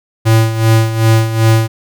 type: tone with tremolo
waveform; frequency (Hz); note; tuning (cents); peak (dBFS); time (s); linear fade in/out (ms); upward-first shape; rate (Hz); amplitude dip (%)
square; 112.1; A2; +33; -6; 0.25-1.68; 20; sine; 2.6; 70
effects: none